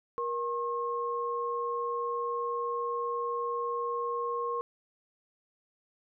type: tone pair together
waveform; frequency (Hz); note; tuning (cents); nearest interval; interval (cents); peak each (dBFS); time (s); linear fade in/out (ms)
sine; 473.8 / 1077; A#4 / C6; +28 / +50; octave + major second; 1422; -33 / -32; 0.18-4.61; 0
effects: none

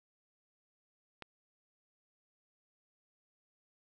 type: click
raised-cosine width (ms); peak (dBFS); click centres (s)
0.3; -28; 1.223
effects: none

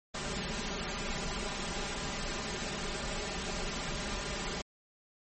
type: noise with comb filter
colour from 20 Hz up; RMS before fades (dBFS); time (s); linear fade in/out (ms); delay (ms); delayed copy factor
pink; -36; 0.14-4.62; 10; 5; +0.75
effects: MP3 32 kbps

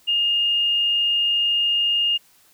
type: tone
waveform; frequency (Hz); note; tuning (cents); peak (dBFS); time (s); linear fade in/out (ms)
sine; 2833; F7; +24; -17; 0.07-2.18; 20
effects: white hiss -56 dBFS RMS until 2.53 s

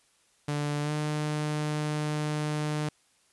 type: tone with pitch glide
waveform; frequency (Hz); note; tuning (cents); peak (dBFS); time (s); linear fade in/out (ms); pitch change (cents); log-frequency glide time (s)
sawtooth; 146.83 to 150.96; D3 to D3; 0 to +48; -24; 0.48-2.89; 5; +48; 0.82-0.92
effects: white hiss -66 dBFS RMS until 3.32 s + resampled to 24000 Hz

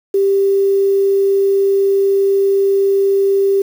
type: tone with quantisation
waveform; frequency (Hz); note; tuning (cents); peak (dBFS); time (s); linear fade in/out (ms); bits
sine; 393.5; G4; +7; -10; 0.14-3.62; 5; 6
effects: none

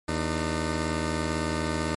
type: tone pair together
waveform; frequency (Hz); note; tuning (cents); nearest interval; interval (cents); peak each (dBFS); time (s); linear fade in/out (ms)
10% pulse; 80 / 302; D#2 / D4; +49 / +48; octave + major seventh; 2299; -19 / -23; 0.08-1.95; 5
effects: MP3 48 kbps

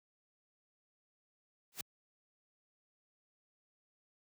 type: noise with exponential growth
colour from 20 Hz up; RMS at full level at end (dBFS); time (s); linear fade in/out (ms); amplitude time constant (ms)
white; -35; 1.72-1.81; 2; 18
effects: high-pass 80 Hz 12 dB/octave

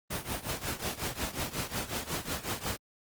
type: noise with tremolo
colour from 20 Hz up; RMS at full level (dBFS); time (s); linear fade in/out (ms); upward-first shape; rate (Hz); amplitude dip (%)
pink; -31; 0.1-2.77; 10; triangle; 5.5; 90
effects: high-pass 60 Hz 12 dB/octave + Opus 24 kbps

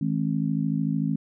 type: harmonic tone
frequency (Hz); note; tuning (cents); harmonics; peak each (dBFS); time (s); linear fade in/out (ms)
53.4; G#1; +49; 3 / 4 / 5; -26 / -27 / -28; 0.01-1.16; 5
effects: none

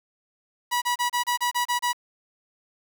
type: tone bursts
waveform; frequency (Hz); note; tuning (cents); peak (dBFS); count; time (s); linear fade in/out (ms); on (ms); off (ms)
sawtooth; 972; B5; -28; -18; 9; 0.71-1.932; 20; 110; 29
effects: 8-bit

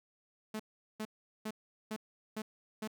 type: tone bursts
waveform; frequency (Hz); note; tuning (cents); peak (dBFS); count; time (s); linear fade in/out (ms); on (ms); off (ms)
sawtooth; 216.4; A3; -29; -33; 6; 0.54-2.876; 5; 56; 400
effects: none

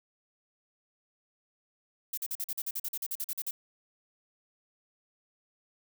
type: noise bursts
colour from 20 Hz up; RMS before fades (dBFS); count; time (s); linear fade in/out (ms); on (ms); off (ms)
violet; -34; 16; 2.13-3.51; 5; 45; 44
effects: none

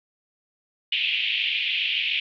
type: band-pass noise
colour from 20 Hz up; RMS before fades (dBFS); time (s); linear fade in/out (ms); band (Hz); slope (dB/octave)
white; -25; 0.92-2.2; 5; 2400 to 3200; 48
effects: none

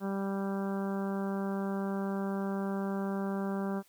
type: harmonic tone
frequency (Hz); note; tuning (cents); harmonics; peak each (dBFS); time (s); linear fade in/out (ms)
196; G3; 0; 1 / 2 / 3 / 4 / 5 / 6 / 7 / 8; -32 / -38 / -42 / -44 / -46 / -48 / -49 / -50; 0-3.83; 50
effects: white hiss -65 dBFS RMS until 3.88 s

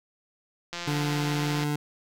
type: click train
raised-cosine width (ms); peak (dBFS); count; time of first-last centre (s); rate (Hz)
0.2; -17; 158; 0.73-1.638; 173
type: tone with pitch glide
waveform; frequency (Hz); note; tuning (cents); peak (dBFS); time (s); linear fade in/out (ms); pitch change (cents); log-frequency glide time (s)
25% pulse; 146.83 to 147.68; D3 to D3; 0 to +10; -22; 0.87-1.76; 5; +10; 1.27-1.6
effects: none

